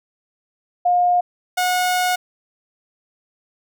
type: tone pair in turn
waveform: sine / sawtooth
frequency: 712 / 727 Hz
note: F5 / F#5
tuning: +33 / -31 cents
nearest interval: unison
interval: 36 cents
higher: second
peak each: -13 dBFS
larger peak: neither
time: 0.85-1.21 / 1.57-2.16 s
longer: second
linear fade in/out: 10 ms
effects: none